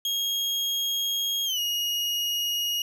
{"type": "tone with pitch glide", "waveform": "35% pulse", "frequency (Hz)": [3267, 2877], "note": ["G#7", "F#7"], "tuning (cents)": [-29, -49], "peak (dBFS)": -23, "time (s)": [0.05, 2.82], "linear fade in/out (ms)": 2, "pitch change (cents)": -220, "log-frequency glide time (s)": [1.45, 1.6], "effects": []}